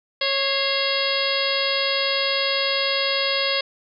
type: harmonic tone with a mistuned harmonic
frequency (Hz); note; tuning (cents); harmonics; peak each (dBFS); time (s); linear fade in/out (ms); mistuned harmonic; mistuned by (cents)
550; C#5; -14; 1 / 2 / 3 / 4 / 5 / 6 / 7 / 8 / 9; -26 / -31 / -32 / -28 / -29 / -27 / -30 / -27 / -30; 0.21-3.61; 5; 4; -79
effects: none